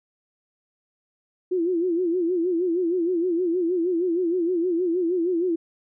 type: tone with vibrato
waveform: sine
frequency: 349.2 Hz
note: F4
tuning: in tune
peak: -20 dBFS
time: 1.51-5.56 s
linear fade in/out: 10 ms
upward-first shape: sine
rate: 6.4 Hz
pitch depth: 110 cents each way
effects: none